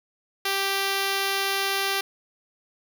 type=tone; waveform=5% pulse; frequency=392 Hz; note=G4; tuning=in tune; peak=-12 dBFS; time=0.45-2.01 s; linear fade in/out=5 ms; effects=none